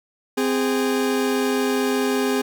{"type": "tone pair together", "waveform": "40% pulse", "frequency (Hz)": [259.2, 411.4], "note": ["C4", "G#4"], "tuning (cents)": [-16, -16], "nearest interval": "minor sixth", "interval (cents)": 800, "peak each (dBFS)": -21, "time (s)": [0.37, 2.42], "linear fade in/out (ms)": 10, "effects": []}